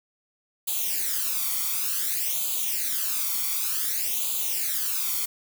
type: noise with flanger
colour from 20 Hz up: blue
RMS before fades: -27 dBFS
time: 0.67-5.26 s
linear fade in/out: 10 ms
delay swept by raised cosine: 0.27 to 0.9 ms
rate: 0.55 Hz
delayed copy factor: +0.8
effects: none